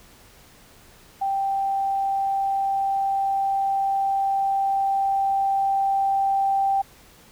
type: tone with level ramp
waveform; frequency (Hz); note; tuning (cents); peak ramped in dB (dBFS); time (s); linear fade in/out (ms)
sine; 784; G5; 0; -21 to -18; 1.21-6.82; 10
effects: pink hiss -51 dBFS RMS until 7.31 s